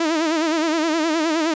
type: tone with vibrato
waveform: sawtooth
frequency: 319.9 Hz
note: D#4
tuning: 48 cents sharp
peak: -14 dBFS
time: 0-1.54 s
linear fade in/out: 5 ms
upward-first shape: sine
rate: 9.6 Hz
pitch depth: 94 cents each way
effects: resampled to 16000 Hz